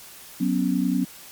sine chord, F# suspended fourth, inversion none, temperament equal, 185 / 246.9 / 277.2 Hz, F#3 / B3 / C#4, 0 / 0 / 0 cents, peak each -24 dBFS, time 0.4-1.05 s, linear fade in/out 10 ms, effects white hiss -44 dBFS RMS until 1.31 s + MP3 96 kbps

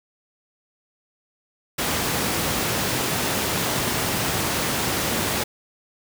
pink high-pass noise, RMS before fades -24 dBFS, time 1.78-5.44 s, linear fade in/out 10 ms, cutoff 100 Hz, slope 12 dB/octave, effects none

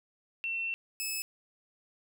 sine / 10% pulse tone pair in turn, 2702 / 2597 Hz, E7 / E7, +42 / -26 cents, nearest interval minor second, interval 68 cents, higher first, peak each -31 / -24 dBFS, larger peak second, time 0.44-0.74 / 1-1.22 s, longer first, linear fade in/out 0 ms, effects none

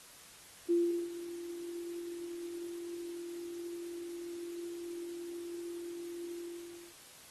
sine tone with ADSR envelope, 344 Hz, F4, 26 cents flat, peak -24 dBFS, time 0.68-6.95 s, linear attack 32 ms, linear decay 370 ms, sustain -16 dB, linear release 550 ms, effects white hiss -55 dBFS RMS until 7.3 s + AAC 32 kbps

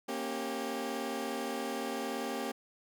20% pulse chord, G diminished, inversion first, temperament equal with one note detuned, 233.1 / 273.8 / 392 Hz, Bb3 / Db4 / G4, 0 / -21 / 0 cents, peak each -34 dBFS, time 0.08-2.52 s, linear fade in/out 10 ms, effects none

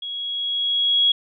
sine tone with level ramp, 3322 Hz, G#7, in tune, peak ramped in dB -28 to -13 dBFS, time 0.02-1.12 s, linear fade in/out 5 ms, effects none

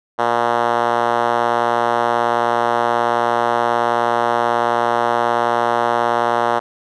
5% pulse tone with band-pass filter, 118.7 Hz, A#2, 32 cents sharp, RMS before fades -17 dBFS, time 0.18-6.6 s, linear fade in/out 20 ms, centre 790 Hz, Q 1.1, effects none

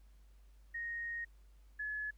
sine tone pair in turn, 1864.7 / 1706.6 Hz, A#6 / G#6, 0 / +47 cents, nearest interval major second, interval 153 cents, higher first, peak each -38 / -37 dBFS, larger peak second, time 0.74-1.25 / 1.79-2.11 s, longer first, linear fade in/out 10 ms, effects added 50 Hz sine -58 dBFS peak until 2.17 s + pink hiss -75 dBFS RMS until 2.17 s

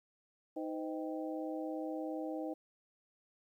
harmonic tone with a mistuned harmonic, 156.9 Hz, D#3, 15 cents sharp, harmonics 2 / 3 / 4 / 5, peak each -39 / -43 / -45 / -47 dBFS, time 0.56-2.54 s, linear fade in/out 10 ms, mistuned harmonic 3, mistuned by +140 cents, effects 12-bit

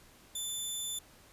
15% pulse tone, 3520 Hz, A7, in tune, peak -28 dBFS, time 0.35-0.99 s, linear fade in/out 5 ms, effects pink hiss -59 dBFS RMS until 1.32 s + resampled to 32000 Hz

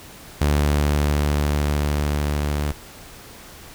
sawtooth tone with level ramp, 73.42 Hz, D2, in tune, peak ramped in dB -12 to -17 dBFS, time 0.41-2.72 s, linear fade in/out 5 ms, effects pink hiss -42 dBFS RMS until 3.74 s

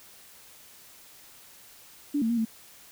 sine tone with pitch steps, 289 / 225.7 / 235.5 / 223.4 Hz, D4 / A3 / A#3 / A3, -28 / +44 / +18 / +27 cents, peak -23 dBFS, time 2.14-2.452 s, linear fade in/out 10 ms, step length 78 ms, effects white hiss -52 dBFS RMS until 2.91 s

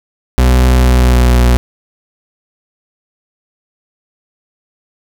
40% pulse tone with pitch glide, 62.7 to 60.92 Hz, B1 to B1, +27 to -23 cents, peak -5 dBFS, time 0.38-1.57 s, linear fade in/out 0 ms, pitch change -50 cents, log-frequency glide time 0.76-1.38 s, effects none

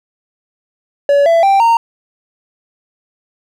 triangle tone with pitch steps, 568 / 667.7 / 784.9 / 922.7 Hz, C#5 / E5 / G5 / A#5, +42 / +22 / +2 / -18 cents, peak -5 dBFS, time 1.09-1.77 s, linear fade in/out 2 ms, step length 170 ms, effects none

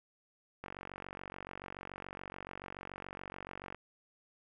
click train, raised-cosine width 0.5 ms, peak -28 dBFS, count 147, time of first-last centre 0.64-3.746 s, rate 47 Hz, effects none

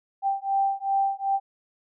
sine beating tone pair, 784 / 786.6 Hz, G5 / G5, 0 / +6 cents, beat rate 2.6 Hz, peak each -25 dBFS, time 0.22-1.4 s, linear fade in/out 50 ms, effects none

